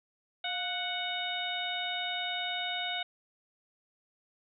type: harmonic tone with a mistuned harmonic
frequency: 740 Hz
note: F#5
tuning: in tune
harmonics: 1 / 2 / 3 / 4 / 5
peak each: -38 / -40 / -39 / -39 / -36 dBFS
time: 0.44-3.03 s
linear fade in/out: 5 ms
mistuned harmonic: 1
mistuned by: -70 cents
effects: none